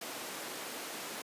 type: high-pass noise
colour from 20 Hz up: pink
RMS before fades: -42 dBFS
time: 0.01-1.22 s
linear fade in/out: 5 ms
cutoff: 280 Hz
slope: 12 dB/octave
effects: high-pass 150 Hz 12 dB/octave + resampled to 32000 Hz